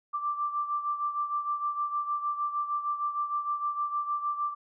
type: beating tone pair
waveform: sine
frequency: 1174.7 / 1181.2 Hz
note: D6 / D6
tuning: 0 / +10 cents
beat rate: 6.5 Hz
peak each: -29 / -35 dBFS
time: 0.13-4.55 s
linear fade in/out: 20 ms
effects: none